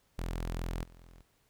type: tone with level steps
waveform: sawtooth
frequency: 42.39 Hz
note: E1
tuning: 49 cents sharp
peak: -30 / -49 dBFS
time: 0.18-1.22 s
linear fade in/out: 10 ms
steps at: 0.83 s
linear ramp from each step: 2 ms
effects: pink hiss -71 dBFS RMS until 1.49 s